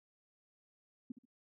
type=tone with echo; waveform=sine; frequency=246.9 Hz; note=B3; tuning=in tune; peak=-39 dBFS; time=1.1-1.12 s; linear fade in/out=5 ms; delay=67 ms; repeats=2; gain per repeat=-12 dB; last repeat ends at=1.254 s; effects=none